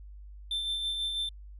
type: tone with tremolo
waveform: triangle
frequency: 3555 Hz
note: A7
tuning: 17 cents sharp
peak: -27 dBFS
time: 0.51-1.29 s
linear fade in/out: 2 ms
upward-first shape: sine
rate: 6.1 Hz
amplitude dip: 35%
effects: added 50 Hz sine -44 dBFS peak until 1.59 s + resampled to 32000 Hz